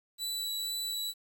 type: tone with vibrato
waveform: sawtooth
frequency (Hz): 3951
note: B7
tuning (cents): 0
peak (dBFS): -30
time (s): 0.18-1.14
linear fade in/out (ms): 50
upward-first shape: sine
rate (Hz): 2.1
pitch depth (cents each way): 9
effects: 10-bit

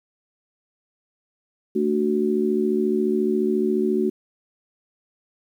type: harmonic tone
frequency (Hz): 74.3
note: D2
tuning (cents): +21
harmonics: 3 / 4 / 5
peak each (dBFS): -23 / -26 / -21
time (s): 1.75-4.1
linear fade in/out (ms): 10
effects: 9-bit

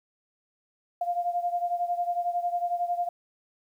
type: beating tone pair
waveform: sine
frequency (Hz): 698.5 / 709.5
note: F5 / F5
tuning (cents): 0 / +27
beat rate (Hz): 11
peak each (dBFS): -27 / -31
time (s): 1.01-3.09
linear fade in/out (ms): 5
effects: 10-bit

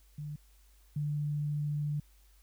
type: tone pair in turn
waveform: sine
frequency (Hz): 148.5 / 147.7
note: D3 / D3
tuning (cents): +20 / +10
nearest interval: unison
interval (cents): 10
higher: first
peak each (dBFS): -37 / -30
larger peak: second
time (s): 0.18-0.36 / 0.96-2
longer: second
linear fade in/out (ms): 5
effects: added 50 Hz sine -59 dBFS peak until 2.42 s + white hiss -68 dBFS RMS until 2.42 s

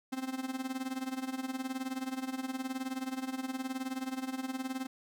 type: tone with tremolo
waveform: 45% pulse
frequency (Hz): 261.6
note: C4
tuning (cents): 0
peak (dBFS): -32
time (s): 0.12-4.87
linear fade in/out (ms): 10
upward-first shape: sine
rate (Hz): 19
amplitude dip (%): 80
effects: none

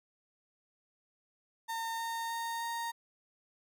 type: tone with pitch steps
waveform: 35% pulse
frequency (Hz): 911 / 916.8 / 922.7 / 928.5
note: A#5 / A#5 / A#5 / A#5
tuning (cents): -40 / -29 / -18 / -7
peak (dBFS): -33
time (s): 1.68-2.92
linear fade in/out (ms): 20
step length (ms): 310
effects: none

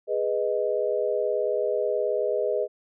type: chord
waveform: sine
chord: G# minor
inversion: none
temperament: equal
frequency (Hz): 415.3 / 493.9 / 622.3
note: G#4 / B4 / D#5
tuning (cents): 0 / 0 / 0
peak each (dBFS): -27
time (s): 0.07-2.68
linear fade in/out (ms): 50
effects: none

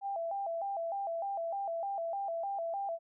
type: tone with vibrato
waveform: sine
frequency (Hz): 728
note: F#5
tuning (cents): -28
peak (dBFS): -33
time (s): 0.01-2.99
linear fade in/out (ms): 50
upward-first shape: square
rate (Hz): 3.3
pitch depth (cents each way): 150
effects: none

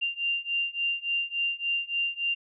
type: beating tone pair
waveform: sine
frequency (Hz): 2782 / 2785.5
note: F7 / F7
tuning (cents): -7 / -5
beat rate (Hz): 3.5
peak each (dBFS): -30 / -29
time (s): 0.01-2.35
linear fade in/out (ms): 20
effects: none

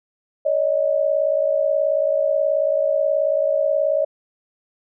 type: tone pair together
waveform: sine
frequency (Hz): 563.8 / 622.3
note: C#5 / D#5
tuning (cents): +29 / 0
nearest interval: major second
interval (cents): 171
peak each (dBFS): -19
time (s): 0.45-4.05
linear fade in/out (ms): 10
effects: none

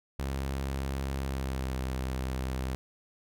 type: tone with pitch glide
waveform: sawtooth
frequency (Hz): 67.6 to 65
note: C#2 to C2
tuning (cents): -43 to -11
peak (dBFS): -27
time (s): 0.19-2.75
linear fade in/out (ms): 0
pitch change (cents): -68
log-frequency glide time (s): 1.19-1.75
effects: none

